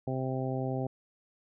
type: harmonic tone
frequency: 130.81 Hz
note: C3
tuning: in tune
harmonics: 1 / 2 / 3 / 4 / 5 / 6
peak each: -33 / -36 / -38 / -39 / -40 / -41 dBFS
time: 0.07-0.87 s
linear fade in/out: 5 ms
effects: none